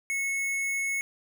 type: tone with hard clipping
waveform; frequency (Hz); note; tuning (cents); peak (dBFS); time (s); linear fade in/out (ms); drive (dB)
sine; 2194; C#7; -18; -28; 0.1-1.01; 0; 18
effects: none